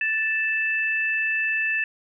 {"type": "tone pair together", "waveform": "sine", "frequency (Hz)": [1760, 2637], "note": ["A6", "E7"], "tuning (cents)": [0, 0], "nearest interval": "perfect fifth", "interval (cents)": 700, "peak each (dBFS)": -24, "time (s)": [0.01, 1.84], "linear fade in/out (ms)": 2, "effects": []}